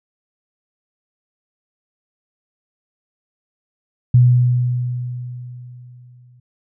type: tone with exponential decay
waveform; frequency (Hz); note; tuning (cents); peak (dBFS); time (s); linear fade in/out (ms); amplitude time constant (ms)
sine; 123.47; B2; 0; -6; 4.14-6.4; 5; 490
effects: none